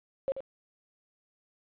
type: tone with echo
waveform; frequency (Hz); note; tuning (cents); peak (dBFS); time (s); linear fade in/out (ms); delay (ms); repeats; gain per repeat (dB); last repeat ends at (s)
sine; 540; C#5; -45; -26; 0.28-0.32; 0; 85; 1; -9; 0.405
effects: resampled to 8000 Hz + 10-bit